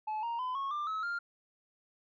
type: tone with pitch steps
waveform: sine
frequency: 861 / 933.5 / 1012.1 / 1097.4 / 1189.8 / 1290 / 1398.7 Hz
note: A5 / A#5 / B5 / C#6 / D6 / E6 / F6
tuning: -38 / +2 / +42 / -18 / +22 / -38 / +2 cents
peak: -30 dBFS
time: 0.07-1.19 s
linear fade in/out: 10 ms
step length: 160 ms
effects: tanh soft clip ceiling -32 dBFS